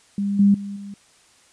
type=tone with level steps; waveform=sine; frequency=200.6 Hz; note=G3; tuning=40 cents sharp; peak=-20 / -11 / -28 / -32 dBFS; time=0.18-0.94 s; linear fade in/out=2 ms; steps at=0.39 / 0.54 / 0.76 s; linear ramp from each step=5 ms; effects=white hiss -55 dBFS RMS until 1.52 s + resampled to 22050 Hz